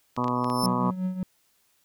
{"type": "clicks", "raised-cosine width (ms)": 0.2, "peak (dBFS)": -23, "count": 5, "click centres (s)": [0.165, 0.243, 0.281, 0.444, 0.5]}
{"type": "harmonic tone", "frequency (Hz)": 123.47, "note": "B2", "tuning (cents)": 0, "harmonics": [1, 2, 3, 4, 5, 6, 7, 8, 9, 10], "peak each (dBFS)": [-33, -28, -37, -36, -37, -40, -35, -30, -31, -37], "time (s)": [0.17, 0.91], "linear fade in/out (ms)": 10}
{"type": "tone with exponential growth", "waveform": "sawtooth", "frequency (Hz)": 5300, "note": "E8", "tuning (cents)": 9, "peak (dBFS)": -22, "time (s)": [0.35, 0.66], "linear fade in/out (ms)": 1, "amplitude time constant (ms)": 66}
{"type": "tone with tremolo", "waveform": "triangle", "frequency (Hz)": 185, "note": "F#3", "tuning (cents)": 0, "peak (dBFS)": -21, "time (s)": [0.63, 1.23], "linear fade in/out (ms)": 0, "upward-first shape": "triangle", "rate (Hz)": 5.3, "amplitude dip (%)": 75}
{"effects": ["white hiss -67 dBFS RMS until 1.84 s"]}